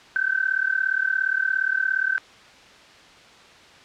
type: tone with amplitude modulation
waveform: sine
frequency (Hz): 1541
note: G6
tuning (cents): -30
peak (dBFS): -16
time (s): 0.16-2.18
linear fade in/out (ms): 0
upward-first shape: sine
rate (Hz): 37.2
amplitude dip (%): 90
effects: white hiss -48 dBFS RMS until 3.84 s + low-pass 4000 Hz 12 dB/octave